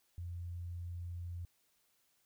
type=tone; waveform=sine; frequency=87 Hz; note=F2; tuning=6 cents flat; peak=-40 dBFS; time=0.18-1.45 s; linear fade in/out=0 ms; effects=white hiss -75 dBFS RMS until 2.25 s